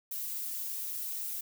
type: noise with flanger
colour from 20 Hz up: violet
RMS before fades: -37 dBFS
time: 0.11-1.41 s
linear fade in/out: 5 ms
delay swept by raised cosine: 1.6 to 4.1 ms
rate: 1.5 Hz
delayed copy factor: +0.55
effects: none